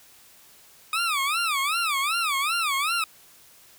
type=tone with vibrato; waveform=20% pulse; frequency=1228 Hz; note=D#6; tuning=23 cents flat; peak=-18 dBFS; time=0.93-3.04 s; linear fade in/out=2 ms; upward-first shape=sine; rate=2.6 Hz; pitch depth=220 cents each way; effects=white hiss -53 dBFS RMS until 3.78 s